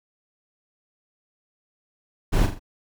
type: noise with echo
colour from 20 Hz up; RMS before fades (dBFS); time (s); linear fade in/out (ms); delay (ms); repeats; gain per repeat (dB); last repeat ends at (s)
brown; -18; 2.32-2.47; 20; 42; 3; -7; 2.596
effects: none